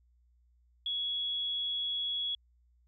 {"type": "tone", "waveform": "sine", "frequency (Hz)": 3354, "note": "G#7", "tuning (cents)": 16, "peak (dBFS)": -31, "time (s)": [0.86, 2.35], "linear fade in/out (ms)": 2, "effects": ["added 60 Hz sine -64 dBFS peak until 2.87 s"]}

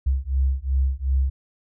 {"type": "beating tone pair", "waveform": "sine", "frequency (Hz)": [65.41, 68.11], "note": ["C2", "C#2"], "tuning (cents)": [0, -30], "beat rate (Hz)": 2.7, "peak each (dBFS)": -22, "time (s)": [0.06, 1.3], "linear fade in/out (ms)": 10, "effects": []}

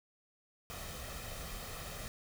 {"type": "noise with comb filter", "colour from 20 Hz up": "pink", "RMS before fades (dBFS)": -44, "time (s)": [0.7, 2.08], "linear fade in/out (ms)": 0, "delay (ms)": 1.6, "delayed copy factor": 0.55, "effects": []}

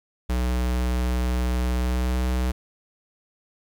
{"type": "tone with pitch glide", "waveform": "square", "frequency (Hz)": [61.74, 62.78], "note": ["B1", "B1"], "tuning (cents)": [0, 29], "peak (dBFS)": -22, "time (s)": [0.29, 2.52], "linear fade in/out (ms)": 10, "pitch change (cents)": 29, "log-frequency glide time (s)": [1.73, 2.2], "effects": ["10-bit"]}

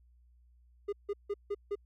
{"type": "tone bursts", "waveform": "triangle", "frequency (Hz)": 406.7, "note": "G#4", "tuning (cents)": -36, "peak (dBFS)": -29, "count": 5, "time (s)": [0.88, 1.755], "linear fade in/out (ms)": 10, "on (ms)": 47, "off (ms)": 160, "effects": ["added 60 Hz sine -60 dBFS peak until 1.85 s"]}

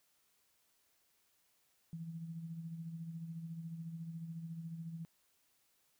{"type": "tone with tremolo", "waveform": "sine", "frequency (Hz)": 164.81, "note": "E3", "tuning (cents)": 0, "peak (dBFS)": -40, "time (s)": [1.93, 5.05], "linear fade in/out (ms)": 0, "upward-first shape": "sine", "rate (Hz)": 14, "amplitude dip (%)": 50, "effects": ["white hiss -75 dBFS RMS until 5.99 s"]}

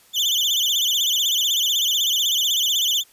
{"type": "tone with vibrato", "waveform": "35% pulse", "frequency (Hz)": 3263, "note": "G#7", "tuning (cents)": -31, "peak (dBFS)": -16, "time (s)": [0.13, 3.04], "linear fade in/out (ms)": 50, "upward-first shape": "sine", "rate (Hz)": 16, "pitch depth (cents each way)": 180, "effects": ["white hiss -54 dBFS RMS until 3.12 s", "resampled to 32000 Hz"]}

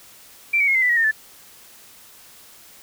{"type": "tone with pitch steps", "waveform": "sine", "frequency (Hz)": [2349, 2252, 2159, 2070, 1984.4, 1902.5, 1823.9, 1748.6], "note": ["D7", "C#7", "C#7", "C7", "B6", "A#6", "A#6", "A6"], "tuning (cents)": [0, 27, -46, -19, 8, 35, -38, -11], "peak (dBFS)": -15, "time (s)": [0.53, 1.114], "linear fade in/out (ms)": 10, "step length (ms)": 73, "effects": ["white hiss -47 dBFS RMS until 2.82 s"]}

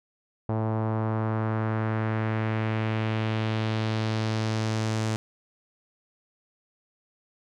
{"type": "tone with low-pass filter sweep", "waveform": "sawtooth", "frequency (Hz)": 110, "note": "A2", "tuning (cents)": 0, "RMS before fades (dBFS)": -27, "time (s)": [0.49, 5.16], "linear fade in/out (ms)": 0, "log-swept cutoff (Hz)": [850, 7300], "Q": 1.5, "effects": []}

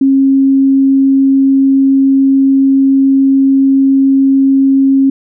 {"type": "tone", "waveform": "sine", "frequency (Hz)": 270.7, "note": "C#4", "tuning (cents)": -41, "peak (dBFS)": -5, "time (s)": [0.01, 5.1], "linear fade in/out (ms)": 5, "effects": []}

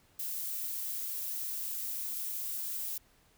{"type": "noise", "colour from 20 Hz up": "violet", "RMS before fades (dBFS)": -37, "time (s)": [0.19, 2.98], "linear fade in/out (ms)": 5, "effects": ["pink hiss -66 dBFS RMS until 3.37 s"]}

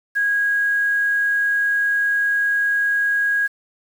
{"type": "tone", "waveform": "sine", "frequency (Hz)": 1645, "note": "G#6", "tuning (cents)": -17, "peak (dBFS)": -16, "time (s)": [0.15, 3.48], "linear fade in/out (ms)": 20, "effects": ["7-bit"]}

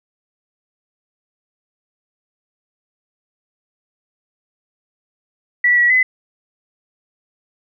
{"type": "tone with pitch steps", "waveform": "sine", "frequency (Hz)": [1952, 1930, 2022], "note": ["B6", "B6", "B6"], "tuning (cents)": [-21, -40, 40], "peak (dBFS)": -10, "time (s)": [5.64, 6.03], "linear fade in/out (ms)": 5, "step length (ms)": 130, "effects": []}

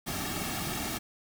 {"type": "noise with comb filter", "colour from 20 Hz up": "pink", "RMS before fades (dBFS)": -34, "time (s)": [0.06, 0.99], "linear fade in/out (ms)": 20, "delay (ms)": 2, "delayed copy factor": -0.7, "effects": []}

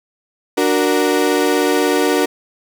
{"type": "chord", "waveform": "35% pulse", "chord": "D augmented", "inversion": "none", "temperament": "equal", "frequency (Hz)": [293.7, 370, 466.2], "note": ["D4", "F#4", "A#4"], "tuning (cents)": [0, 0, 0], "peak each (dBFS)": -16, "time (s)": [0.57, 2.26], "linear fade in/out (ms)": 10, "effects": []}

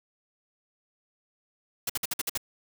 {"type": "noise bursts", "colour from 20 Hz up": "white", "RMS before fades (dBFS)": -29, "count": 7, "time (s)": [1.87, 2.376], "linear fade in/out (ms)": 5, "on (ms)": 26, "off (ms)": 54, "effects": []}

